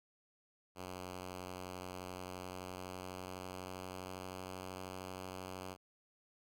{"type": "tone with pitch glide", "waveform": "5% pulse", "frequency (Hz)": [91.5, 92.94], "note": ["F#2", "F#2"], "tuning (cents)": [-19, 8], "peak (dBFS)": -33, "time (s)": [0.75, 5.77], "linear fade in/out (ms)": 50, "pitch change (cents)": 27, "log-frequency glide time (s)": [2.06, 4.58], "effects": []}